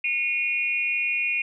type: tone with amplitude modulation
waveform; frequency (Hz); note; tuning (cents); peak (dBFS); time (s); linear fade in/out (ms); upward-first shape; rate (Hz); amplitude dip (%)
sine; 2452; D#7; -26; -18; 0.04-1.42; 5; sine; 294; 90
effects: none